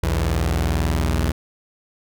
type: tone pair together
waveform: sawtooth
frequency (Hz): 61.4 / 81.96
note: B1 / E2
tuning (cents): -9 / -9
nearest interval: perfect fourth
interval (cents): 500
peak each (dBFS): -17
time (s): 0.03-1.32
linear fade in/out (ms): 5
effects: none